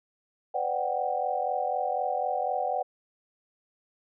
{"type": "chord", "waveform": "sine", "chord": "G major seventh", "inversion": "first", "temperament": "equal with one note detuned", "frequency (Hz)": [505.4, 587.3, 740, 784], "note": ["B4", "D5", "F#5", "G5"], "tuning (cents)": [40, 0, 0, 0], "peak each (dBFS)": [-34, -33, -29, -32], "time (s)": [0.54, 2.83], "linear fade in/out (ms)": 10, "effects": []}